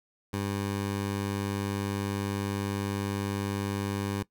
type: tone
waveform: 15% pulse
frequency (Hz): 100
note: G2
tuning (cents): +35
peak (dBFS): -23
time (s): 0.33-4.23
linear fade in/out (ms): 5
effects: noise-tail reverb RT60 0.1 s tail -19 dB re dry